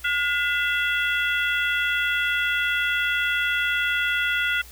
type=harmonic tone with a mistuned harmonic; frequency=670 Hz; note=E5; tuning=28 cents sharp; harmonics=2 / 3 / 4 / 5; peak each=-23 / -27 / -29 / -30 dBFS; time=0.04-4.62 s; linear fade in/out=10 ms; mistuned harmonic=2; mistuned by=+120 cents; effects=added 60 Hz sine -45 dBFS peak until 4.71 s + white hiss -47 dBFS RMS until 4.71 s